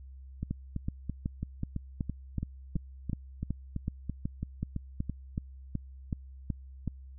two click trains, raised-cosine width 5 ms, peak -19 / -21 dBFS, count 18 / 15, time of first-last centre 0.51-6.877 / 0.43-5.097 s, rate 2.67 / 3 Hz, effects added 66 Hz sine -45 dBFS peak until 7.18 s

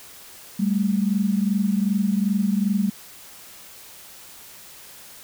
sine tone pair together, 196 / 218.6 Hz, G3 / A3, 0 / -11 cents, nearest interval major second, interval 189 cents, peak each -20 / -23 dBFS, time 0.59-2.9 s, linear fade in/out 10 ms, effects white hiss -44 dBFS RMS until 5.23 s

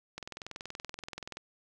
click train, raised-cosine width 0.2 ms, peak -23 dBFS, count 26, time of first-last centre 0.18-1.37 s, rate 21 Hz, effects none

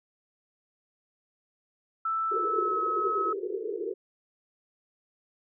sine tone with pitch glide, 1322 to 1285.1 Hz, E6 to E6, +5 to -44 cents, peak -26 dBFS, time 2.05-3.33 s, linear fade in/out 5 ms, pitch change -49 cents, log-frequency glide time 2.29-2.8 s
pink band-pass noise, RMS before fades -33 dBFS, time 2.31-3.94 s, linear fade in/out 10 ms, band 360 to 460 Hz, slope 96 dB/octave
effects none

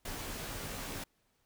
pink noise with comb filter, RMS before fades -41 dBFS, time 0.05-1.04 s, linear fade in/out 5 ms, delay 16 ms, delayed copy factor -0.6, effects pink hiss -75 dBFS RMS until 1.45 s

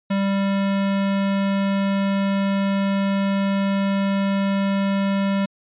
square tone, 196.7 Hz, G3, 6 cents sharp, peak -19 dBFS, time 0.1-5.46 s, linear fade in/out 10 ms, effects resampled to 8000 Hz

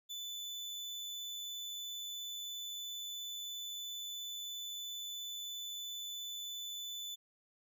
35% pulse tone, 3497 Hz, A7, 11 cents flat, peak -39 dBFS, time 0.09-7.16 s, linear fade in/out 20 ms, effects none

